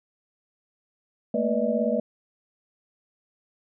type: tone cluster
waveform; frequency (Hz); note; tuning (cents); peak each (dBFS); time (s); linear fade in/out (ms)
sine; 218.4 / 235.1 / 486.9 / 589 / 635; A3 / A#3 / B4 / D5 / D#5; -13 / +15 / -25 / +5 / +35; -28; 1.34-2; 5
effects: none